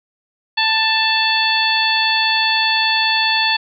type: harmonic tone with a mistuned harmonic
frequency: 885 Hz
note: A5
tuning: 10 cents sharp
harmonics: 1 / 2 / 3 / 4 / 5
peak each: -20 / -20 / -20 / -20 / -20 dBFS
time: 0.57-3.57 s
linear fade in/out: 10 ms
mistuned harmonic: 4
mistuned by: -39 cents
effects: none